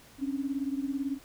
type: beating tone pair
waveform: sine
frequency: 269.8 / 287.8 Hz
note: C#4 / D4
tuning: -47 / -35 cents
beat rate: 18 Hz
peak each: -31 / -34 dBFS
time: 0.18-1.19 s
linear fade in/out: 50 ms
effects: pink hiss -55 dBFS RMS until 1.24 s